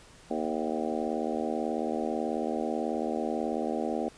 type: harmonic tone with a mistuned harmonic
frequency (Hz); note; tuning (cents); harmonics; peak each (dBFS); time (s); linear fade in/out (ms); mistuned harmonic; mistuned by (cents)
78.3; D#2; +11; 3 / 4 / 5 / 6 / 7 / 8 / 9 / 10; -34 / -35 / -36 / -37 / -37 / -38 / -39 / -39; 0.3-4.09; 10; 9; +18
effects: pink hiss -54 dBFS RMS until 4.17 s + resampled to 22050 Hz